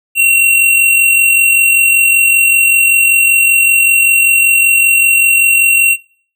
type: tone with amplitude modulation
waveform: square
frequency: 2736 Hz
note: F7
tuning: 36 cents flat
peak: -5 dBFS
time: 0.15-5.97 s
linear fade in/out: 50 ms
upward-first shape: sine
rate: 45.2 Hz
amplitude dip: 40%
effects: noise-tail reverb RT60 0.5 s tail -23 dB re dry